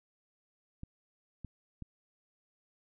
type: clicks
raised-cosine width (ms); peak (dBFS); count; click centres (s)
5; -30; 3; 0.834 / 1.447 / 1.823
effects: none